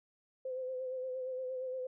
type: tone with vibrato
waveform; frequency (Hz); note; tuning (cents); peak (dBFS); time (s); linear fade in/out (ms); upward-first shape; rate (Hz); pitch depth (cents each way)
sine; 514; C5; -31; -36; 0.45-1.87; 5; sine; 8.6; 34
effects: none